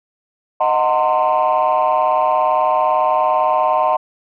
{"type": "chord", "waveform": "sine", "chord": "C half-diminished seventh", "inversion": "first", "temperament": "equal with one note detuned", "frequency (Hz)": [622.3, 740, 908.4, 1046.5], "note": ["Eb5", "Gb5", "Bb5", "C6"], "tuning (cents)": [0, 0, -45, 0], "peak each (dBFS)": -17, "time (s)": [0.6, 3.97], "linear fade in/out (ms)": 10, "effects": ["tanh soft clip ceiling -7 dBFS"]}